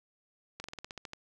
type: slowing click train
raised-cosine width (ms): 0.2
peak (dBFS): -24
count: 10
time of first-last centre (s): 0.6-1.134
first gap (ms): 41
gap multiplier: 1.09
effects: none